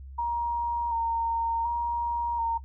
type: tone with vibrato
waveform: sine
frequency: 932.3 Hz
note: A#5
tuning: in tune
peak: -25 dBFS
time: 0.18-2.58 s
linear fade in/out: 10 ms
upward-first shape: square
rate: 0.68 Hz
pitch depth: 22 cents each way
effects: noise-tail reverb RT60 0.1 s tail -17 dB re dry + added 67 Hz sine -40 dBFS peak until 2.64 s